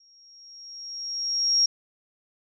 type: tone with exponential growth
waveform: sine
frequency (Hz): 5588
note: F8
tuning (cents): 0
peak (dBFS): -16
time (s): 0-1.66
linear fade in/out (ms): 5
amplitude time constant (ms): 360
effects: none